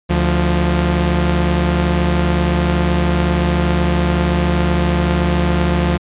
sawtooth tone pair together, 73.41 / 174.61 Hz, D2 / F3, 0 / 0 cents, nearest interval octave + minor third, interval 1500 cents, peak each -12 dBFS, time 0.09-5.98 s, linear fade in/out 20 ms, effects resampled to 8000 Hz

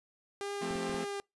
sawtooth tone with vibrato, 400.5 Hz, G4, 37 cents sharp, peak -32 dBFS, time 0.41-1.2 s, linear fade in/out 0 ms, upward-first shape triangle, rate 2 Hz, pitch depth 17 cents each way
sawtooth chord, F major, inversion none, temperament equal with one note detuned, 174.61 / 220 / 262.8 Hz, F3 / A3 / C4, 0 / 0 / +8 cents, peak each -37 dBFS, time 0.61-1.05 s, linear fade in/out 10 ms
clicks, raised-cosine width 3 ms, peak -33 dBFS, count 4, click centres 0.709 / 0.756 / 0.896 / 0.945 s
effects noise-tail reverb RT60 0.2 s tail -26 dB re dry + resampled to 24000 Hz

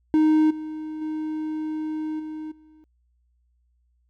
triangle tone with level steps, 310.6 Hz, D#4, 3 cents flat, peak -13 / -28 / -24 / -29 / -48 dBFS, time 0.14-2.84 s, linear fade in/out 0 ms, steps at 0.5 / 1.01 / 2.19 / 2.51 s, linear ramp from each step 10 ms, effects added 60 Hz sine -63 dBFS peak until 4.09 s

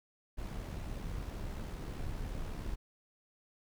brown noise with amplitude modulation, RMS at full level -38 dBFS, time 0.37-2.76 s, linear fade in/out 20 ms, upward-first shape sine, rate 70.3 Hz, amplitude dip 40%, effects none

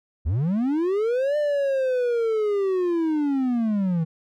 triangle linear two-way sweep, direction up then down, 64.9 to 600 to 157.2 Hz, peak -18 dBFS, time 0.25-4.05 s, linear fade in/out 20 ms, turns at 1.37 s, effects none

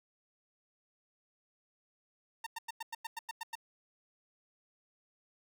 sawtooth tone bursts, 912 Hz, A#5, 38 cents flat, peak -34 dBFS, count 10, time 2.44-3.554 s, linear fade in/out 5 ms, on 25 ms, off 96 ms, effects none

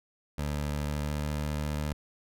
20% pulse tone with pitch glide, 73.5 to 74.74 Hz, D2 to D2, +2 to +31 cents, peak -25 dBFS, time 0.38-1.93 s, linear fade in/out 5 ms, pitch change +29 cents, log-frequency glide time 0.84-1.35 s, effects none

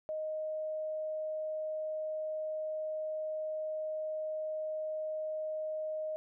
sine tone, 622.3 Hz, D#5, in tune, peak -34 dBFS, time 0.09-6.16 s, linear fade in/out 0 ms, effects none

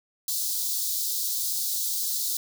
white high-pass noise, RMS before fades -28 dBFS, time 0.28-2.37 s, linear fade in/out 2 ms, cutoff 3800 Hz, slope 48 dB/octave, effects none

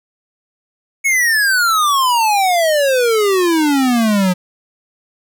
square exponential sweep, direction down, 2228 to 177.6 Hz, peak -12 dBFS, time 1.04-4.34 s, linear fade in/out 20 ms, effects none

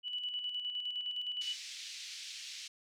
sine tone with tremolo, 2960 Hz, F#7, in tune, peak -34 dBFS, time 0.03-1.57 s, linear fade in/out 50 ms, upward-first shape square, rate 9.7 Hz, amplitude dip 45%
white band-pass noise, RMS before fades -46 dBFS, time 1.41-2.68 s, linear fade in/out 5 ms, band 2400 to 5900 Hz, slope 24 dB/octave
effects none

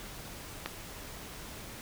click, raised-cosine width 0.3 ms, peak -17 dBFS, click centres 0.66 s, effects pink hiss -45 dBFS RMS until 1.81 s

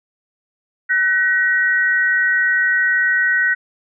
sine tone pair together, 1506.4 / 1898 Hz, F#6 / A#6, +31 / +31 cents, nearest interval major third, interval 400 cents, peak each -16 dBFS, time 0.89-3.55 s, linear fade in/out 20 ms, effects none

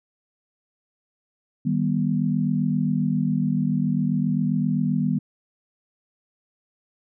sine chord, Eb augmented, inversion none, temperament equal with one note detuned, 155.56 / 196 / 243.4 Hz, Eb3 / G3 / B3, 0 / 0 / -25 cents, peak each -24 dBFS, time 1.65-5.19 s, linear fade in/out 10 ms, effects none

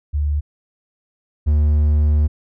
sine / triangle tone pair in turn, 73.42 / 75.01 Hz, D2 / D2, 0 / +37 cents, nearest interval unison, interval 37 cents, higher second, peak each -16 / -10 dBFS, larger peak second, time 0.13-0.41 / 1.46-2.28 s, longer second, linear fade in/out 20 ms, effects none

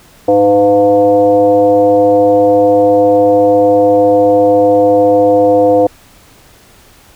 sine tone with frequency modulation, 507 Hz, B4, 45 cents sharp, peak -5 dBFS, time 0.28-5.87 s, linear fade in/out 5 ms, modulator 200 Hz, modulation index 0.89, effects pink hiss -43 dBFS RMS until 7.15 s

